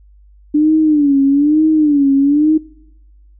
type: tone with vibrato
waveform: sine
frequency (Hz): 293.7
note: D4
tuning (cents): 0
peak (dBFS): -8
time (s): 0.54-2.58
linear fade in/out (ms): 10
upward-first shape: sine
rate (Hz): 1.1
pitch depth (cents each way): 120
effects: noise-tail reverb RT60 1.0 s tail -24 dB re dry + added 50 Hz sine -42 dBFS peak until 3.39 s